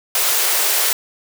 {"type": "high-pass noise", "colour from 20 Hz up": "white", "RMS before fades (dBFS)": -17, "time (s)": [0.15, 0.93], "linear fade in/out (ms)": 2, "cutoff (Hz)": 370, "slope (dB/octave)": 48, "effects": []}